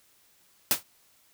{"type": "noise with exponential decay", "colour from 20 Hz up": "white", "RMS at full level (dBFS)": -18, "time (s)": [0.71, 0.83], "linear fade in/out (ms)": 1, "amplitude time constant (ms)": 25, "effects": ["white hiss -63 dBFS RMS until 1.33 s"]}